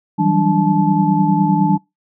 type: tone cluster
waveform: sine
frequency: 162.6 / 186.9 / 196.6 / 294.3 / 868 Hz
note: E3 / F#3 / G3 / D4 / A5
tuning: -23 / +18 / +5 / +4 / -24 cents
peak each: -18 dBFS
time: 0.18-1.78 s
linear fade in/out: 20 ms
effects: noise-tail reverb RT60 0.2 s tail -24 dB re dry